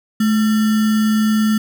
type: tone with sample-and-hold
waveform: sine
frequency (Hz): 216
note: A3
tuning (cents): -32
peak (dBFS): -12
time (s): 0.2-1.58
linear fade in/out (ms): 5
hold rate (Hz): 1575
effects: none

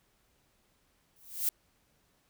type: noise with exponential growth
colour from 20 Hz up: violet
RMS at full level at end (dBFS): -26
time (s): 1.16-1.49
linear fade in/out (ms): 2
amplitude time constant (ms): 71
effects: pink hiss -71 dBFS RMS until 2.29 s

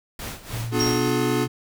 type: noise with tremolo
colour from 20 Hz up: pink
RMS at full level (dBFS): -32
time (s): 0.19-1.1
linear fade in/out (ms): 2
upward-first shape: sine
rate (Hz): 3.3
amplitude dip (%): 80
type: tone with pitch glide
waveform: sine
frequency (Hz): 115.8 to 127.75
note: A#2 to C3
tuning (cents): -11 to -41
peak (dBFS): -27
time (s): 0.53-1.48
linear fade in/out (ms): 10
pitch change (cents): +170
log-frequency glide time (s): 0.77-1.06
type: chord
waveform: square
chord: B diminished seventh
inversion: none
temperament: just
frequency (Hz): 246.9 / 296.3 / 355.6 / 426.7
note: B3 / D4 / F4 / Ab4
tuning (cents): 0 / +15 / +31 / +47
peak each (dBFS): -27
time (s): 0.71-1.48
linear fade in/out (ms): 50
type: tone with exponential decay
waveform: sine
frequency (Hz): 5588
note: F8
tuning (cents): 0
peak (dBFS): -21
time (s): 0.8-1.45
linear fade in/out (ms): 2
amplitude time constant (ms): 140
effects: none

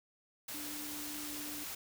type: tone in noise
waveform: sine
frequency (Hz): 296.8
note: D4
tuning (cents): +18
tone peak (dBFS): -46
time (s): 0.54-1.64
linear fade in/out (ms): 5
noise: white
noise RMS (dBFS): -43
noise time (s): 0.48-1.75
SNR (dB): -6
effects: none

